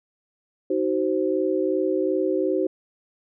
sine chord, C diminished, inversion first, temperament just, 314 / 376.7 / 523.3 Hz, Eb4 / Gb4 / C5, +16 / +31 / 0 cents, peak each -25 / -23 / -26 dBFS, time 0.7-2.67 s, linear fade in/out 5 ms, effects none

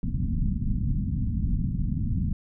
pink low-pass noise, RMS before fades -26 dBFS, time 0.03-2.33 s, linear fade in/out 2 ms, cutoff 240 Hz, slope 48 dB/octave, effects none

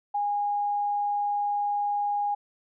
sine tone, 820 Hz, G#5, 22 cents flat, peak -24 dBFS, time 0.14-2.35 s, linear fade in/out 10 ms, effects none

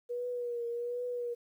sine tone with vibrato, 481 Hz, B4, 46 cents flat, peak -33 dBFS, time 0.09-1.35 s, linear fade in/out 20 ms, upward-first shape triangle, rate 1.3 Hz, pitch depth 46 cents each way, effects 11-bit

